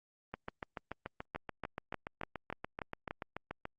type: two click trains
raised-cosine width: 0.5 ms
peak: -23 / -24 dBFS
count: 7 / 24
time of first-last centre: 1.36-3.109 / 0.34-3.654 s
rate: 3.43 / 6.94 Hz
effects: Opus 32 kbps